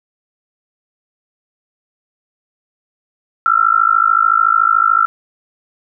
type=tone with amplitude modulation; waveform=sine; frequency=1347 Hz; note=E6; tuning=37 cents sharp; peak=-5 dBFS; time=3.46-5.06 s; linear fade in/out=0 ms; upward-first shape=sine; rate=53.7 Hz; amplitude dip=100%; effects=none